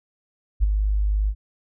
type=tone with ADSR envelope; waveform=sine; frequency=51.2 Hz; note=G#1; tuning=24 cents flat; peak=-12 dBFS; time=0.6-1.35 s; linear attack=33 ms; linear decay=16 ms; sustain=-6 dB; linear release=66 ms; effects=none